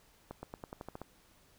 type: accelerating click train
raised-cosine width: 1 ms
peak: -28 dBFS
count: 9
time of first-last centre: 0.31-1.016 s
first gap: 120 ms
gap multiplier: 0.91
effects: pink hiss -65 dBFS RMS until 1.58 s